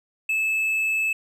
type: tone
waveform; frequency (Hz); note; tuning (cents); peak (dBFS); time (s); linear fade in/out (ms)
triangle; 2610; E7; -18; -19; 0.29-1.13; 5
effects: none